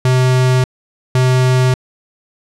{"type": "tone pair in turn", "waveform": "square", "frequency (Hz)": [128.1, 128.1], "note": ["C3", "C3"], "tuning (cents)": [-36, -36], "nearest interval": "unison", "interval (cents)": 0, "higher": "neither", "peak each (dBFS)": -10, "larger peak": "neither", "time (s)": [[0.05, 0.64], [1.15, 1.74]], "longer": "neither", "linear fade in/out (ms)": 2, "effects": ["low-pass 9000 Hz 12 dB/octave"]}